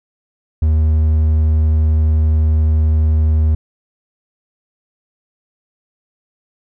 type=tone; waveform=triangle; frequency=77.9 Hz; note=D#2; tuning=3 cents sharp; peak=-8 dBFS; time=0.62-3.55 s; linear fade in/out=5 ms; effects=none